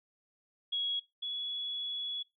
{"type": "tone pair in turn", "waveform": "sine", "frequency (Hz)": [3327, 3383], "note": ["G#7", "G#7"], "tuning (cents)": [2, 31], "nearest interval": "unison", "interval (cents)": 29, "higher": "second", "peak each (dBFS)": [-30, -34], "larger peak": "first", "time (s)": [[0.72, 1], [1.22, 2.23]], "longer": "second", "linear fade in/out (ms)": 10, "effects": ["noise-tail reverb RT60 0.2 s tail -20 dB re dry"]}